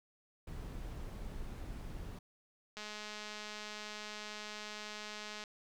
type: noise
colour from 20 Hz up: brown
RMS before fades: -44 dBFS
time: 0.47-2.19 s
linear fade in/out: 5 ms
type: click train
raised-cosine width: 0.2 ms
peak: -28 dBFS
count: 564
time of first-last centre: 2.77-5.438 s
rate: 211 Hz
effects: none